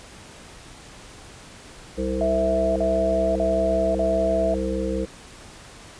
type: harmonic tone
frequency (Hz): 65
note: C2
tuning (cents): -11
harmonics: 1 / 3 / 5 / 7 / 8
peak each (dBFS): -29 / -29 / -29 / -29 / -29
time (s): 1.97-5.06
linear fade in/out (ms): 20
type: tone bursts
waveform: sine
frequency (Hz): 657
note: E5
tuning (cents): -6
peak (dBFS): -20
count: 4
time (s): 2.21-4.542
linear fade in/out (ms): 2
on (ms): 550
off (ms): 44
effects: pink hiss -44 dBFS RMS until 5.99 s + resampled to 22050 Hz